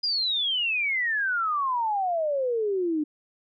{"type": "exponential sweep", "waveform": "sine", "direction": "down", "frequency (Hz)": [4964, 293.7], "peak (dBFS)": -23, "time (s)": [0.03, 3.04], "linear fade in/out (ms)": 10, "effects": []}